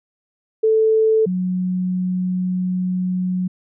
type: tone pair in turn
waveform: sine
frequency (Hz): 440 / 182.98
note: A4 / F#3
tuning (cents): 0 / -19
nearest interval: octave + minor third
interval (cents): 1519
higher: first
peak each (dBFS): -12 / -18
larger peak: first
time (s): 0.63-1.26 / 1.26-3.48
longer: second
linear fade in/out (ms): 10
effects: none